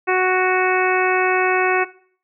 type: harmonic tone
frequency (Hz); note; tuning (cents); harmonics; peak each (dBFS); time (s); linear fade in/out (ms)
370; F#4; 0; 1 / 2 / 3 / 4 / 5 / 6 / 7; -18 / -21 / -23 / -24 / -25 / -26 / -26; 0.07-1.85; 20
effects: noise-tail reverb RT60 0.5 s tail -18 dB re dry